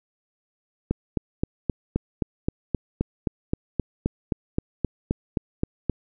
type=click train; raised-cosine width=3 ms; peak=-9 dBFS; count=20; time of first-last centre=0.91-5.897 s; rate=3.81 Hz; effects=none